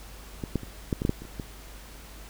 clicks, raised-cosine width 3 ms, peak -18 / -12 / -25 / -12 / -16 / -11 / -10 / -27 / -30 / -20 dBFS, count 10, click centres 0.438 / 0.557 / 0.633 / 0.928 / 1.019 / 1.051 / 1.094 / 1.22 / 1.252 / 1.398 s, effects added 50 Hz sine -45 dBFS peak until 2.29 s + pink hiss -48 dBFS RMS until 2.29 s

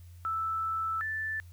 sine tone pair in turn, 1318.5 / 1760 Hz, E6 / A6, 0 / 0 cents, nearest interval perfect fourth, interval 500 cents, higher second, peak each -29 / -31 dBFS, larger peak first, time 0.25-1.01 / 1.01-1.4 s, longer first, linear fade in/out 0 ms, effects added 87 Hz sine -47 dBFS peak until 1.52 s + white hiss -65 dBFS RMS until 1.52 s

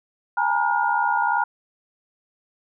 sine tone cluster, 821 / 903 / 964 / 1427 Hz, G#5 / A5 / B5 / F6, -20 / +45 / -42 / +37 cents, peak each -24 dBFS, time 0.37-1.44 s, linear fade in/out 5 ms, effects none

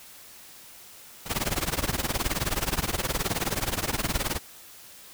pink noise with tremolo, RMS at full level -24 dBFS, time 1.25-4.4 s, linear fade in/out 50 ms, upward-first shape triangle, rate 19 Hz, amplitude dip 100%, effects white hiss -48 dBFS RMS until 5.13 s

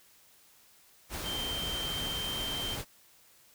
sine tone in noise, 3136 Hz, G7, in tune, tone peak -34 dBFS, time 1.23-2.78 s, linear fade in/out 50 ms, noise pink, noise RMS -38 dBFS, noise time 1.09-2.85 s, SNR +1 dB, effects white hiss -61 dBFS RMS until 3.54 s

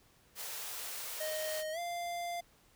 white high-pass noise, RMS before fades -42 dBFS, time 0.35-1.64 s, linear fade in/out 50 ms, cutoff 400 Hz, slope 48 dB/octave
square tone with pitch glide, 622.3 to 694.5 Hz, D#5 to F5, 0 to -10 cents, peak -37 dBFS, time 1.2-2.41 s, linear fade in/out 10 ms, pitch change +190 cents, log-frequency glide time 1.72-1.79 s
effects pink hiss -66 dBFS RMS until 2.75 s

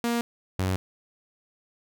sawtooth tone pair in turn, 235.7 / 93.54 Hz, A#3 / F#2, +19 / +19 cents, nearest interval octave + major third, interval 1600 cents, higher first, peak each -20 dBFS, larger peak neither, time 0.04-0.21 / 0.59-0.76 s, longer neither, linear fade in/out 0 ms, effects none

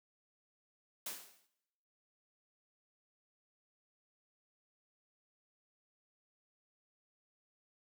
white noise with exponential decay, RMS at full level -39 dBFS, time 1.06-1.47 s, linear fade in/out 5 ms, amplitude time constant 88 ms, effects noise-tail reverb RT60 0.9 s tail -19 dB re dry + high-pass 200 Hz 12 dB/octave

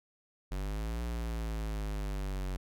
square exponential two-way sweep, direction up then down, 46.25 to 59.1 to 46.25 Hz, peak -34 dBFS, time 0.51-2.57 s, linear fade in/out 10 ms, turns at 1.02 s, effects none

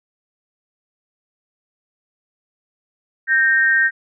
sine tone pair together, 1571 / 1850 Hz, G6 / A#6, +3 / -14 cents, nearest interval minor third, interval 283 cents, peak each -15 dBFS, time 3.27-3.91 s, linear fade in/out 50 ms, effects none

